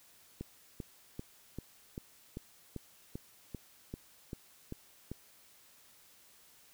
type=click train; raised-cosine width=3 ms; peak=-27 dBFS; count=13; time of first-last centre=0.41-5.116 s; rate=2.55 Hz; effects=white hiss -62 dBFS RMS until 6.73 s